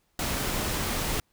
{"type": "noise", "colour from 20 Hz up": "pink", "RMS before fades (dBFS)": -29, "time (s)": [0.19, 1.2], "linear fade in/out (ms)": 2, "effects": ["pink hiss -71 dBFS RMS until 1.32 s"]}